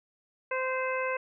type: harmonic tone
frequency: 518 Hz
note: C5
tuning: 17 cents flat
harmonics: 1 / 2 / 3 / 4 / 5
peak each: -31 / -34 / -36 / -37 / -38 dBFS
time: 0.51-1.17 s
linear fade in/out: 5 ms
effects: none